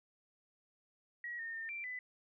sine tone with pitch steps, 1911 / 1831 / 1812 / 2354 / 2001 Hz, A#6 / A#6 / A#6 / D7 / B6, +43 / -32 / -50 / +3 / +22 cents, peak -40 dBFS, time 1.24-1.99 s, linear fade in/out 2 ms, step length 150 ms, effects none

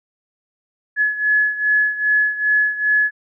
sine beating tone pair, 1701 / 1703.5 Hz, G#6 / G#6, +41 / +44 cents, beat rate 2.5 Hz, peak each -16 / -20 dBFS, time 0.96-3.11 s, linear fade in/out 50 ms, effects none

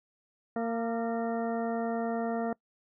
harmonic tone with a mistuned harmonic, 229.9 Hz, A#3, 24 cents flat, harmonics 1 / 2 / 3 / 4 / 5 / 6 / 8, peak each -32 / -34 / -34 / -46 / -47 / -44 / -48 dBFS, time 0.56-2.53 s, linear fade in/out 2 ms, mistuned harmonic 5, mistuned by +46 cents, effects noise-tail reverb RT60 0.1 s tail -24 dB re dry

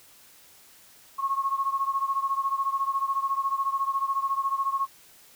sine beating tone pair, 1088 / 1102 Hz, C#6 / C#6, -33 / -11 cents, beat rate 14 Hz, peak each -26 / -29 dBFS, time 1.18-4.87 s, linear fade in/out 20 ms, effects white hiss -54 dBFS RMS until 5.35 s

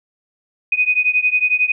sine beating tone pair, 2489 / 2500 Hz, D#7 / D#7, 0 / +8 cents, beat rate 11 Hz, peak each -16 / -17 dBFS, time 0.72-1.72 s, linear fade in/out 5 ms, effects none

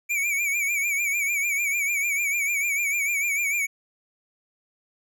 square tone with vibrato, 2308 Hz, D7, 31 cents flat, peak -23 dBFS, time 0.09-3.67 s, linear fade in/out 20 ms, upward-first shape sine, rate 6.7 Hz, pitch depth 79 cents each way, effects none

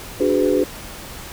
sine chord, G# half-diminished seventh, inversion second, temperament equal with one note detuned, 293.7 / 370 / 415.3 / 504.3 Hz, D4 / F#4 / G#4 / B4, 0 / 0 / 0 / +36 cents, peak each -20 dBFS, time 0.2-0.64 s, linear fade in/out 5 ms, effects pink hiss -35 dBFS RMS until 1.32 s

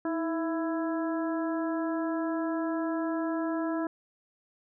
harmonic tone with a mistuned harmonic, 332 Hz, E4, 12 cents sharp, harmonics 1 / 2 / 3 / 4 / 5, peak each -29 / -35 / -39 / -41 / -43 dBFS, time 0.05-3.87 s, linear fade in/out 2 ms, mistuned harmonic 1, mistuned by -55 cents, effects none

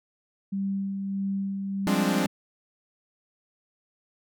sine tone with tremolo, 196 Hz, G3, in tune, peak -25 dBFS, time 0.52-2.27 s, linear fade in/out 10 ms, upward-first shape sine, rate 1.6 Hz, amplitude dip 35%
sawtooth chord, D half-diminished seventh, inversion first, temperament equal, 174.61 / 207.7 / 261.6 / 293.7 Hz, F3 / Ab3 / C4 / D4, 0 / 0 / 0 / 0 cents, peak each -25 dBFS, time 1.87-2.26 s, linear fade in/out 0 ms
effects none

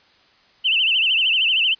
sine tone with vibrato, 2857 Hz, F7, 39 cents sharp, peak -15 dBFS, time 0.64-1.75 s, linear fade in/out 20 ms, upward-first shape sine, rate 13 Hz, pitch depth 150 cents each way, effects white hiss -55 dBFS RMS until 1.79 s + resampled to 11025 Hz

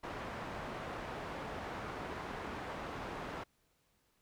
white low-pass noise, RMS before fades -43 dBFS, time 0.03-3.44 s, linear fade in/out 10 ms, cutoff 1200 Hz, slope 12 dB/octave, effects pink hiss -75 dBFS RMS until 4.21 s

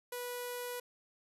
sawtooth tone with low-pass filter, 490 Hz, B4, 14 cents flat, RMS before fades -41 dBFS, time 0.12-0.8 s, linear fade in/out 5 ms, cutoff 12000 Hz, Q 4.6, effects none

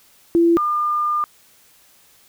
sine tone pair in turn, 338 / 1204.5 Hz, E4 / D6, +43 / +43 cents, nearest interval octave + minor seventh, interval 2200 cents, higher second, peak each -11 / -17 dBFS, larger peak first, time 0.35-0.57 / 0.57-1.24 s, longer second, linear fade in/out 0 ms, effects white hiss -53 dBFS RMS until 2.28 s

